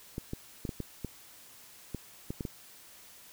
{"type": "clicks", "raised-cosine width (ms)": 3, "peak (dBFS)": -22, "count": 10, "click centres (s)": [0.181, 0.334, 0.652, 0.692, 0.803, 1.047, 1.947, 2.305, 2.408, 2.452], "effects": ["white hiss -54 dBFS RMS until 3.32 s"]}